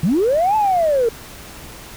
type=linear two-way sweep; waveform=sine; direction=up then down; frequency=140.9 to 880 to 441.7 Hz; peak=-12 dBFS; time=0.03-1.09 s; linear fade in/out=5 ms; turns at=0.56 s; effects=tanh soft clip ceiling -9 dBFS + pink hiss -37 dBFS RMS until 1.96 s